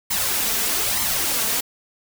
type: noise with flanger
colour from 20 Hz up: white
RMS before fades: -22 dBFS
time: 0.1-1.61 s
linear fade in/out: 10 ms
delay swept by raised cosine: 0.95 to 4.55 ms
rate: 1.1 Hz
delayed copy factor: +0.55
effects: none